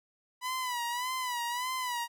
sawtooth tone with vibrato, 988 Hz, B5, in tune, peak -28 dBFS, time 0.41-2.08 s, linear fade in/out 50 ms, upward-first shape sine, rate 1.7 Hz, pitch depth 79 cents each way, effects none

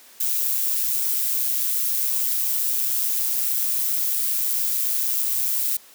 violet noise with amplitude modulation, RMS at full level -21 dBFS, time 0.2-5.77 s, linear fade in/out 5 ms, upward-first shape sine, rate 127 Hz, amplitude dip 40%, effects white hiss -49 dBFS RMS until 5.94 s + high-pass 200 Hz 12 dB/octave

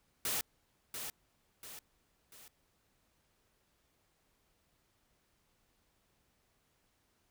white noise with echo, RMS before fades -35 dBFS, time 0.25-0.41 s, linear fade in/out 2 ms, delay 690 ms, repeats 3, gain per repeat -7 dB, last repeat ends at 2.48 s, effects pink hiss -75 dBFS RMS until 7.3 s

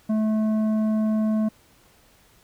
triangle tone with tanh clipping, 216.8 Hz, A3, 25 cents flat, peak -21 dBFS, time 0.09-1.49 s, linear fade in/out 10 ms, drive 13 dB, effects pink hiss -57 dBFS RMS until 2.43 s

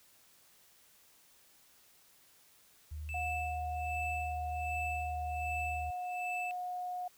sine tone with pitch glide, 76 to 75 Hz, D#2 to D2, -40 to +37 cents, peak -39 dBFS, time 2.91-5.91 s, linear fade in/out 10 ms, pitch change -23 cents, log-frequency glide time 3.19-5.66 s
triangle tone with tremolo, 2637 Hz, E7, in tune, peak -35 dBFS, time 3.09-6.51 s, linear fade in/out 0 ms, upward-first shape sine, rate 1.3 Hz, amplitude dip 90%
sine tone, 723 Hz, F#5, 40 cents flat, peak -36 dBFS, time 3.14-7.08 s, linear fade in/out 5 ms
effects white hiss -64 dBFS RMS until 7.17 s

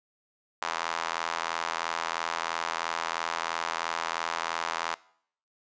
sawtooth tone with high-pass filter, 83 Hz, E2, 12 cents sharp, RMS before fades -32 dBFS, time 0.62-4.95 s, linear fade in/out 0 ms, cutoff 990 Hz, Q 1.8, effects noise-tail reverb RT60 0.6 s tail -21 dB re dry + resampled to 16000 Hz

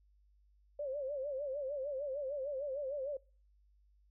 sine tone with vibrato, 555 Hz, C#5, 2 cents sharp, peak -36 dBFS, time 0.79-3.17 s, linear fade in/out 5 ms, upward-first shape sine, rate 6.6 Hz, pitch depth 120 cents each way, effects noise-tail reverb RT60 0.4 s tail -25 dB re dry + added 50 Hz sine -65 dBFS peak until 4.1 s

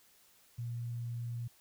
sine tone, 118.7 Hz, A#2, 32 cents sharp, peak -36 dBFS, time 0.58-1.48 s, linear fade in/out 10 ms, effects white hiss -65 dBFS RMS until 1.6 s

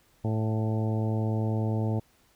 harmonic tone with a mistuned harmonic, 110 Hz, A2, in tune, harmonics 1 / 2 / 3 / 4 / 5 / 6 / 7 / 8, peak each -26 / -32 / -36 / -38 / -40 / -42 / -43 / -44 dBFS, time 0.24-2 s, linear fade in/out 10 ms, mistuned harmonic 7, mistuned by -29 cents, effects pink hiss -64 dBFS RMS until 2.35 s

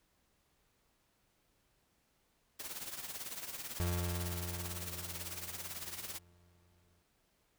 white noise with tremolo, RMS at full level -41 dBFS, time 2.59-6.19 s, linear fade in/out 10 ms, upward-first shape triangle, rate 18 Hz, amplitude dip 75%
35% pulse tone with exponential decay, 87.6 Hz, F2, 6 cents sharp, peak -30 dBFS, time 3.8-7.02 s, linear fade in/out 0 ms, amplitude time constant 700 ms
effects pink hiss -75 dBFS RMS until 7.58 s

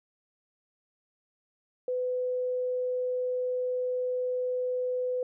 sine tone, 502 Hz, B4, 28 cents sharp, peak -27 dBFS, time 1.88-5.23 s, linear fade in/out 2 ms, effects none

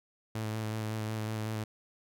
sawtooth tone with vibrato, 109.2 Hz, A2, 13 cents flat, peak -29 dBFS, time 0.35-1.64 s, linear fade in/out 5 ms, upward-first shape square, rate 5.4 Hz, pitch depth 16 cents each way, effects none

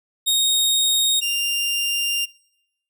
sawtooth tone pair in turn, 3729 / 2794 Hz, A#7 / F7, 0 / 0 cents, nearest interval perfect fourth, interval 500 cents, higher first, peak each -13 / -17 dBFS, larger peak first, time 0.26-1.21 / 1.21-2.26 s, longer second, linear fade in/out 20 ms, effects noise-tail reverb RT60 0.9 s tail -24 dB re dry

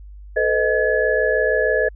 sine tone cluster, 439.6 / 506 / 623 / 1702 Hz, A4 / B4 / D#5 / G#6, -2 / +42 / +2 / +42 cents, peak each -21 dBFS, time 0.36-1.89 s, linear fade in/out 10 ms, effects added 50 Hz sine -36 dBFS peak until 1.95 s

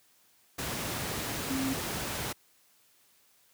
sine tone in noise, 266.3 Hz, C4, 31 cents sharp, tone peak -29 dBFS, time 1.5-1.74 s, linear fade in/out 10 ms, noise pink, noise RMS -34 dBFS, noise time 0.58-2.33 s, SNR +2 dB, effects white hiss -65 dBFS RMS until 3.53 s + high-pass 80 Hz 12 dB/octave

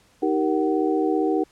sine tone cluster, 313.4 / 388.4 / 466.7 / 753 Hz, D#4 / G4 / A#4 / F#5, +13 / -16 / +2 / +30 cents, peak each -22 / -24 / -26 / -28 dBFS, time 0.22-1.44 s, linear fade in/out 10 ms, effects pink hiss -58 dBFS RMS until 1.51 s + low-pass 10000 Hz 12 dB/octave

